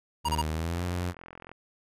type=tone with pitch glide; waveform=sawtooth; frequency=77.78 to 88.83 Hz; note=D#2 to F2; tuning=0 to +30 cents; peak=-25 dBFS; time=0.24-1.14 s; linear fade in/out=50 ms; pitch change=+230 cents; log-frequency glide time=0.5-0.83 s
type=tone bursts; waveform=square; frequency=948 Hz; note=A#5; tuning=29 cents sharp; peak=-26 dBFS; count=3; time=0.25-0.417 s; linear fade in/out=5 ms; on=37 ms; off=28 ms
type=click train; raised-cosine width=0.5 ms; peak=-29 dBFS; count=34; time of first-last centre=0.75-1.516 s; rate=43.1 Hz
effects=resampled to 32000 Hz